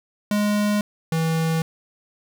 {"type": "tone pair in turn", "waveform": "square", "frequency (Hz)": [207.7, 162.25], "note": ["G#3", "E3"], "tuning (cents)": [0, -27], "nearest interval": "major third", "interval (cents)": 427, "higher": "first", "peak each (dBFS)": [-19, -20], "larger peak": "first", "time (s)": [[0.31, 0.81], [1.12, 1.62]], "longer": "neither", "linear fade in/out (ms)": 2, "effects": ["10-bit"]}